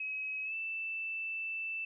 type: tone with pitch glide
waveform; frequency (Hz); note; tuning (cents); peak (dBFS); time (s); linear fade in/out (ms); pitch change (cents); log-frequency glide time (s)
sine; 2552 to 2650; D#7 to E7; +43 to +9; -35; 0-1.85; 5; +66; 0.44-0.54
effects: none